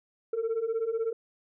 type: beating tone pair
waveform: sine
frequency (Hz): 441.4 / 457.4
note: A4 / A#4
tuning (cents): +5 / -33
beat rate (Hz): 16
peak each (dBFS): -30 / -27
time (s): 0.33-1.13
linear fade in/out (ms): 5
effects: tanh soft clip ceiling -24 dBFS